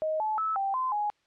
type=tone with pitch steps; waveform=sine; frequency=626 / 863 / 1304 / 784 / 1030 / 833 Hz; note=D#5 / A5 / E6 / G5 / C6 / G#5; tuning=+10 / -34 / -19 / 0 / -28 / +5 cents; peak=-26 dBFS; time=0.02-1.1 s; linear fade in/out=0 ms; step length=180 ms; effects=white hiss -70 dBFS RMS until 1.26 s + low-pass 4000 Hz 12 dB/octave